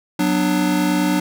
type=chord; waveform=square; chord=B minor; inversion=second; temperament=just; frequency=185.21 / 246.9 / 296.3 Hz; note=F#3 / B3 / D4; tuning=+2 / 0 / +15 cents; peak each=-21 / -25 / -19 dBFS; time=0.19-1.2 s; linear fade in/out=5 ms; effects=none